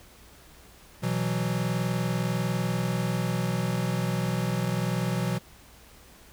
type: chord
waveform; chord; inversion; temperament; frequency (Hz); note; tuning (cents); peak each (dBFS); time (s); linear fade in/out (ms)
square; B suspended fourth; none; equal; 123.47 / 164.81 / 185; B2 / E3 / F#3; 0 / 0 / 0; -30 / -31 / -31; 1.02-5.39; 20
effects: added 60 Hz sine -57 dBFS peak until 6.32 s + pink hiss -53 dBFS RMS until 6.32 s